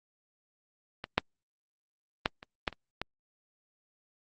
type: clicks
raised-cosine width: 0.3 ms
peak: -20 / -6 / -8 / -28 / -11 / -29 / -16 dBFS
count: 7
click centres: 1.041 / 1.18 / 2.259 / 2.429 / 2.678 / 2.727 / 3.016 s
effects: Opus 32 kbps